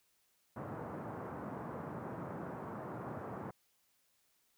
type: band-pass noise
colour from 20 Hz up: pink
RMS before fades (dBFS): -44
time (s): 0.56-3.51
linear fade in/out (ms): 5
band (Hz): 110 to 1300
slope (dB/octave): 24
effects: white hiss -75 dBFS RMS until 4.57 s